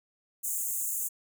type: high-pass noise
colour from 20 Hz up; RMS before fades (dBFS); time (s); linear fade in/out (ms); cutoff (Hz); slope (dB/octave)
pink; -32; 0.43-1.09; 20; 6600; 96
effects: none